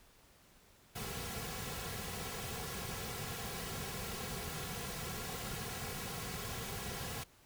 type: noise with comb filter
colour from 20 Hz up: pink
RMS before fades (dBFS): -42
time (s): 0.95-7.24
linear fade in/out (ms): 10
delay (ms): 3.3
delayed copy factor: -0.7
effects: pink hiss -64 dBFS RMS until 7.45 s